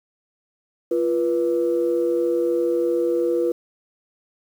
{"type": "tone pair together", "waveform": "sine", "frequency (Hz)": [344.9, 487.8], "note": ["F4", "B4"], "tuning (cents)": [-22, -21], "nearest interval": "tritone", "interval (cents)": 601, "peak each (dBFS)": -20, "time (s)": [0.91, 3.52], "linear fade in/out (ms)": 5, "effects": ["tanh soft clip ceiling -11 dBFS", "8-bit"]}